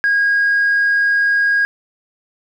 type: tone with tanh clipping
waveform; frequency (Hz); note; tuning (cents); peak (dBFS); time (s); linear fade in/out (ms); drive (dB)
triangle; 1636; G#6; -26; -12; 0.04-1.65; 0; 5
effects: none